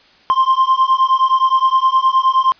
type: beating tone pair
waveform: triangle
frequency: 1046.5 / 1056.1 Hz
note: C6 / C6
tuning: 0 / +16 cents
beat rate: 9.6 Hz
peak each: -12 dBFS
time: 0.3-2.52 s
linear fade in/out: 0 ms
effects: white hiss -49 dBFS RMS until 2.59 s + resampled to 11025 Hz

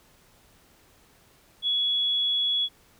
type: tone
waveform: sine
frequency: 3375 Hz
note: G#7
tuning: 27 cents sharp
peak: -22 dBFS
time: 1.62-2.69 s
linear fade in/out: 50 ms
effects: pink hiss -59 dBFS RMS until 2.99 s

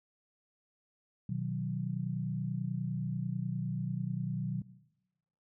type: chord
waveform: sine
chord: B major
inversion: none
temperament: equal with one note detuned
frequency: 124.69 / 155.56 / 185 Hz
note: B2 / D#3 / F#3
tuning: +17 / 0 / 0 cents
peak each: -36 / -37 / -36 dBFS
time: 1.29-4.62 s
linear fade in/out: 5 ms
effects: noise-tail reverb RT60 0.9 s tail -18 dB re dry

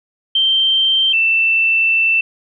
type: tone pair in turn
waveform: sine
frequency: 3136 / 2668 Hz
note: G7 / E7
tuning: 0 / +20 cents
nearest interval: minor third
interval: 280 cents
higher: first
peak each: -11 dBFS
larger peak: neither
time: 0.35-1.13 / 1.13-2.21 s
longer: second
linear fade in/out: 5 ms
effects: none

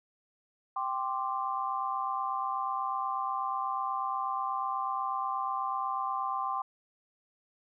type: chord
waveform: sine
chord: G suspended fourth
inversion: none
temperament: equal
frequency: 784 / 1046.5 / 1174.7 Hz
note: G5 / C6 / D6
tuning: 0 / 0 / 0 cents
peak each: -35 / -33 / -35 dBFS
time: 0.76-6.62 s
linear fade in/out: 5 ms
effects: none

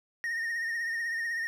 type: tone with vibrato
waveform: triangle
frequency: 1847 Hz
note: A#6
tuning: 16 cents flat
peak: -28 dBFS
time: 0.24-1.47 s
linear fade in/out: 0 ms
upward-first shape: triangle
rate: 16 Hz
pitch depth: 52 cents each way
effects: none

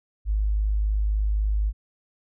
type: tone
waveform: sine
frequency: 51.9 Hz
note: G#1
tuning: in tune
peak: -20 dBFS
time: 0.25-1.73 s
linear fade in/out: 50 ms
effects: none

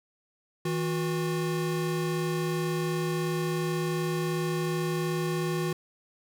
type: tone pair together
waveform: square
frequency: 161.25 / 362 Hz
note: E3 / F#4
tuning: -38 / -38 cents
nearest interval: octave + major second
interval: 1400 cents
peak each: -30 / -31 dBFS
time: 0.65-5.73 s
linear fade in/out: 5 ms
effects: none

